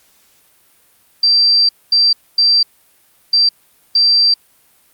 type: tone bursts at uneven times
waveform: sine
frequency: 4699 Hz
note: D8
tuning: in tune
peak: -8 dBFS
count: 5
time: 1.23-1.69 / 1.92-2.13 / 2.38-2.63 / 3.33-3.49 / 3.95-4.34 s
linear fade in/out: 5 ms
effects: white hiss -53 dBFS RMS until 4.93 s + Opus 48 kbps